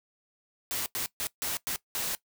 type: noise bursts at uneven times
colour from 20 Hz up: white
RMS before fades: -32 dBFS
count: 6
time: 0.71-0.86 / 0.95-1.06 / 1.2-1.27 / 1.42-1.57 / 1.67-1.76 / 1.95-2.15 s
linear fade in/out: 0 ms
effects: noise-tail reverb RT60 0.1 s tail -19 dB re dry